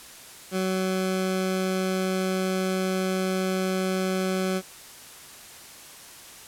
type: tone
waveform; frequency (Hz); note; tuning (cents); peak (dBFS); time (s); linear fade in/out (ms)
20% pulse; 187.5; F#3; +23; -19; 0.51-4.62; 50
effects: white hiss -45 dBFS RMS until 6.47 s + low-pass 12000 Hz 12 dB/octave